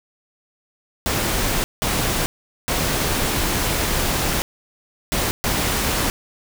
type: noise bursts at uneven times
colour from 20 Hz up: pink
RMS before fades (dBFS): -21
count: 5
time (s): 1.06-1.64 / 1.82-2.26 / 2.68-4.42 / 5.12-5.31 / 5.44-6.1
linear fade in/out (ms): 0
effects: none